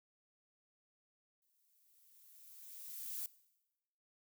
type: noise with exponential growth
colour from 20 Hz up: violet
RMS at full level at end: -41 dBFS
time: 1.42-3.26 s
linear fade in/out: 1 ms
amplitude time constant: 400 ms
effects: noise-tail reverb RT60 1.0 s tail -20 dB re dry